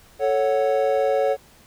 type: chord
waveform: triangle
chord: F# minor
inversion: first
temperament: equal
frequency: 440 / 554.4 / 740 Hz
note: A4 / C#5 / F#5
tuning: 0 / 0 / 0 cents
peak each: -21 / -18 / -23 dBFS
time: 0.19-1.37 s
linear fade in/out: 50 ms
effects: pink hiss -52 dBFS RMS until 1.66 s